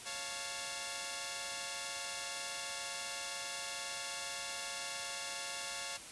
5% pulse chord, Db augmented, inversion none, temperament equal, 554.4 / 698.5 / 880 Hz, Db5 / F5 / A5, 0 / 0 / 0 cents, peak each -33 dBFS, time 0.05-5.98 s, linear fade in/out 20 ms, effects white hiss -49 dBFS RMS until 6.11 s + resampled to 24000 Hz

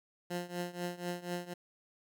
15% pulse tone with tremolo, 176.2 Hz, F3, 16 cents sharp, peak -27 dBFS, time 0.3-1.54 s, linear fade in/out 10 ms, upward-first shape triangle, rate 4.1 Hz, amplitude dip 90%, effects none

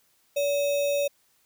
sine tone with sample-and-hold, 571 Hz, D5, 49 cents flat, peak -22 dBFS, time 0.36-1.08 s, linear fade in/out 10 ms, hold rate 3150 Hz, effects white hiss -66 dBFS RMS until 1.45 s

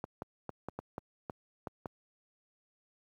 clicks, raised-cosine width 1 ms, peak -24 dBFS, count 9, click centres 0.041 / 0.221 / 0.493 / 0.686 / 0.79 / 0.981 / 1.298 / 1.672 / 1.858 s, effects high-pass 80 Hz 12 dB/octave + 11-bit

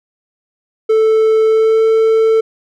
triangle tone with pitch glide, 440 to 444.9 Hz, A4 to A4, 0 to +19 cents, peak -6 dBFS, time 0.89-2.41 s, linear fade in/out 10 ms, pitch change +19 cents, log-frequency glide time 1.45-1.83 s, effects none

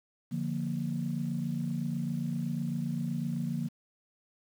sine chord, Bb major, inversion first, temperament equal, 146.83 / 174.61 / 233.1 Hz, D3 / F3 / Bb3, 0 / 0 / 0 cents, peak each -34 dBFS, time 0.31-3.69 s, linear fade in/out 20 ms, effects tanh soft clip ceiling -21 dBFS + 9-bit

